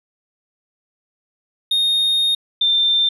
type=tone pair in turn; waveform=triangle / sine; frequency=3699 / 3581 Hz; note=A#7 / A7; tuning=-14 / +30 cents; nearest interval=minor second; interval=56 cents; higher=first; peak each=-13 dBFS; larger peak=neither; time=1.71-2.35 / 2.61-3.09 s; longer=first; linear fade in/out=5 ms; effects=resampled to 32000 Hz